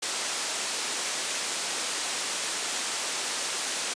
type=low-pass noise; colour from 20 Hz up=white; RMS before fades=-31 dBFS; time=0.02-3.94 s; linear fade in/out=10 ms; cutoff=9200 Hz; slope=24 dB/octave; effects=high-pass 300 Hz 12 dB/octave + resampled to 22050 Hz